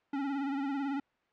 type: tone with vibrato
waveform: square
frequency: 277.2 Hz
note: C#4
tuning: in tune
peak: -32 dBFS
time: 0.13-1 s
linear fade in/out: 5 ms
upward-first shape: sine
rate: 18 Hz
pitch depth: 59 cents each way
effects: white hiss -72 dBFS RMS until 1.32 s + low-pass 2000 Hz 12 dB/octave